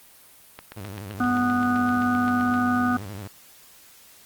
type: click train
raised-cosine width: 0.3 ms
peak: -21 dBFS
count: 16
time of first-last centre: 0.59-2.541 s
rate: 7.69 Hz
type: tone with vibrato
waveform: sawtooth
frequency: 100.7 Hz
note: G2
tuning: 47 cents sharp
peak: -30 dBFS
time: 0.76-3.28 s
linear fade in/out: 10 ms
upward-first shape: square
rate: 12 Hz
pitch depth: 100 cents each way
type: harmonic tone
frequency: 246.6 Hz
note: B3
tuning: 2 cents flat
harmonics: 1 / 3 / 5 / 6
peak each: -21 / -29 / -27 / -29 dBFS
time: 1.2-2.97 s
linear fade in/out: 5 ms
effects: white hiss -51 dBFS RMS until 4.25 s + Opus 32 kbps